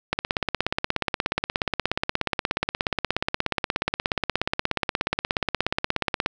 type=click train; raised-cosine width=0.3 ms; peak=-6 dBFS; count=104; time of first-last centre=0.13-6.261 s; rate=16.8 Hz; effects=none